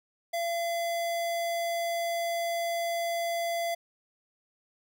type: tone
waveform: square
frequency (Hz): 680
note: F5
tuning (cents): -46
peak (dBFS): -29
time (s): 0.33-3.75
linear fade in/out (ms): 10
effects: none